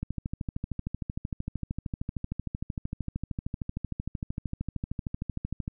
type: click train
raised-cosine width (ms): 5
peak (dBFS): -19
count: 75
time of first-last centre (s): 0.03-5.679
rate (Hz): 13.1
effects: none